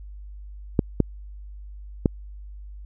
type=clicks; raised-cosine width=3 ms; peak=-4 dBFS; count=3; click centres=0.792 / 1.003 / 2.058 s; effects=added 50 Hz sine -37 dBFS peak until 2.85 s